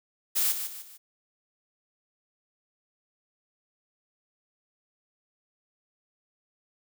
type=noise with echo; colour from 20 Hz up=blue; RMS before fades=-25 dBFS; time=0.35-0.53 s; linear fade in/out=20 ms; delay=150 ms; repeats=3; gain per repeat=-8 dB; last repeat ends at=0.98 s; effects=none